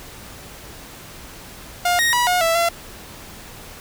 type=tone with pitch steps; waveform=sawtooth; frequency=708 / 1871 / 972 / 720 / 661 / 680 Hz; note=F5 / A#6 / B5 / F#5 / E5 / F5; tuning=+23 / +6 / -28 / -47 / +5 / -46 cents; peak=-12 dBFS; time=1.85-2.69 s; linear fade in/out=5 ms; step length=140 ms; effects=pink hiss -39 dBFS RMS until 3.8 s